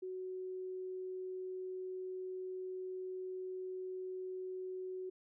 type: tone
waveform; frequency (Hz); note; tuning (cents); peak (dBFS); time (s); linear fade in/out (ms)
sine; 371.5; F#4; +7; -40; 0.02-5.1; 10
effects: none